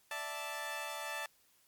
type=chord; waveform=15% pulse; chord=D suspended second; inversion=none; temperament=equal; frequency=587.3 / 659.3 / 880 Hz; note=D5 / E5 / A5; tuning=0 / 0 / 0 cents; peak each=-38 / -39 / -35 dBFS; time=0.11-1.26 s; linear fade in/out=2 ms; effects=white hiss -69 dBFS RMS until 1.67 s + MP3 96 kbps